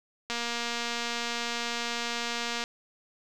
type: click train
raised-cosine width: 0.2 ms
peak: -15 dBFS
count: 553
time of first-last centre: 0.3-2.639 s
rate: 236 Hz
effects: none